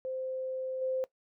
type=tone with level steps; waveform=sine; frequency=520 Hz; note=C5; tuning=11 cents flat; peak=-33 / -29 dBFS; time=0.05-1.04 s; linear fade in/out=0 ms; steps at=0.81 s; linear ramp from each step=10 ms; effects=noise-tail reverb RT60 0.1 s tail -19 dB re dry